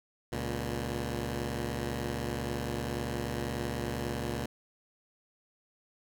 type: tone pair together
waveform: 10% pulse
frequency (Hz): 70.2 / 118.5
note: C#2 / A#2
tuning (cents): +22 / +29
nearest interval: major sixth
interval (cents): 907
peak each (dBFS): -27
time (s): 0.32-4.46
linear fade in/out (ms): 5
effects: none